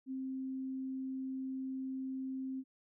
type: tone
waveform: sine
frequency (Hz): 263.4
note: C4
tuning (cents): +12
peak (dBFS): -37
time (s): 0.06-2.64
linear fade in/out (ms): 50
effects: none

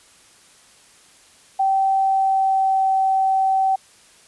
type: tone with pitch glide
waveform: sine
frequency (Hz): 774 to 768.2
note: G5 to G5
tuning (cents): -22 to -35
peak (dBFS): -15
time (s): 1.59-3.76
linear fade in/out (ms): 10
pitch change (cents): -13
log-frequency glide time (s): 1.97-2.9
effects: white hiss -51 dBFS RMS until 4.27 s + resampled to 24000 Hz

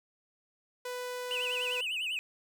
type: tone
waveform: sawtooth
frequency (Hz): 496.3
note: B4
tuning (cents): +8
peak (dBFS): -32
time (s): 0.85-1.81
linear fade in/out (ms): 5
type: tone with vibrato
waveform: triangle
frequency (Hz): 2753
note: F7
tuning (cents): -25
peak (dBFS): -30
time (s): 1.31-2.19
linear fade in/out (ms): 0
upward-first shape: sine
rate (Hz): 10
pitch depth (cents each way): 170
effects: none

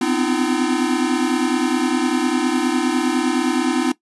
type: tone cluster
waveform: square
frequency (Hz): 250.5 / 260.3 / 304.6 / 339.2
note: B3 / C4 / D#4 / E4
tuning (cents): +25 / -9 / -37 / +50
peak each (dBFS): -23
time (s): 0.01-3.92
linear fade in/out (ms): 5
effects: noise-tail reverb RT60 0.1 s tail -18 dB re dry + resampled to 24000 Hz

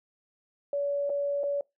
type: tone with dropouts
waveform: sine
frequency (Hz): 569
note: C#5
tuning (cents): +45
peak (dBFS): -26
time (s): 0.73-1.61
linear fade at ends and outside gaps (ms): 2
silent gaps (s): 1.095-1.1 / 1.434-1.438
effects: noise-tail reverb RT60 0.2 s tail -25 dB re dry

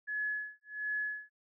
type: tone with tremolo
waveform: sine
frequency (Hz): 1700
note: G#6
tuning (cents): +40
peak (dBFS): -31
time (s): 0.07-1.3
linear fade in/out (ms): 20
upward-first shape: sine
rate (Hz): 1.4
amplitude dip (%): 100
effects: none

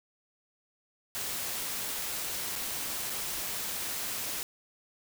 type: noise with dropouts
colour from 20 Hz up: white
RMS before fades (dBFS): -35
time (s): 1.15-4.43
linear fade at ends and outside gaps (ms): 0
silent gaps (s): 2.555-2.56 / 3.097-3.101
effects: none

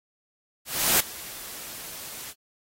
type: noise with ADSR envelope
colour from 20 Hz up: white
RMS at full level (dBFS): -19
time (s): 0.65-2.34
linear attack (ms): 350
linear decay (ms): 6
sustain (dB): -20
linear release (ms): 42
effects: AAC 48 kbps

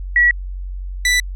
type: tone pair in turn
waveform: sine / sawtooth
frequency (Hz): 1931 / 1977.3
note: B6 / B6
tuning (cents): -39 / +2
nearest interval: unison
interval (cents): 41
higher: second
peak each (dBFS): -9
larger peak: neither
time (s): 0.16-0.31 / 1.05-1.2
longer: neither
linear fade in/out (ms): 2
effects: added 46 Hz sine -24 dBFS peak until 1.35 s + low-pass 10000 Hz 12 dB/octave

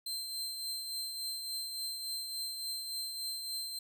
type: tone with tremolo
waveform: sawtooth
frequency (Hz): 4124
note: C8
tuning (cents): -26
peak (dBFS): -32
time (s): 0.06-3.79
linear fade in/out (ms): 5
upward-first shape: triangle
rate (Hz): 3.5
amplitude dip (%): 45
effects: none

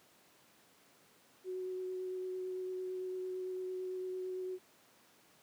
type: tone with vibrato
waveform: sine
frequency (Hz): 370.2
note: F#4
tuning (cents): +1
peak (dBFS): -37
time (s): 1.44-4.59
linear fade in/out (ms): 50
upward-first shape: sine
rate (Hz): 8.9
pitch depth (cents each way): 10
effects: pink hiss -65 dBFS RMS until 5.42 s + high-pass 200 Hz 12 dB/octave

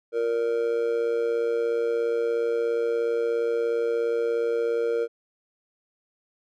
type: tone with amplitude modulation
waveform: triangle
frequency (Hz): 466.2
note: A#4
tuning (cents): 0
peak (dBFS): -17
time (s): 0.12-5.08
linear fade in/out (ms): 50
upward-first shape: sine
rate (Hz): 117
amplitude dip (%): 70
effects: none

